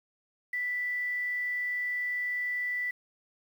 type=tone with quantisation; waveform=sine; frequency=1975.5 Hz; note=B6; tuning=in tune; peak=-29 dBFS; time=0.53-2.91 s; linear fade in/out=5 ms; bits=9; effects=none